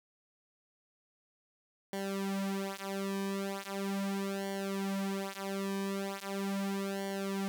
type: tone with flanger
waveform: sawtooth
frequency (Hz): 196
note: G3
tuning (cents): 0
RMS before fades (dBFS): -36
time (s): 1.93-7.48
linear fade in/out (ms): 0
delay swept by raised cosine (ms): 0.78 to 6.58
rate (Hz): 0.39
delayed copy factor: -1
effects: none